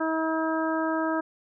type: harmonic tone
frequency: 320.3 Hz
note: E4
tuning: 50 cents flat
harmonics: 1 / 2 / 3 / 4 / 5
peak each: -27 / -30 / -32 / -33 / -34 dBFS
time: 0-1.21 s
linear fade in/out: 10 ms
effects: none